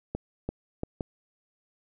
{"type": "clicks", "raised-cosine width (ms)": 2, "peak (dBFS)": -17, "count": 4, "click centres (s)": [0.15, 0.49, 0.834, 1.008], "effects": []}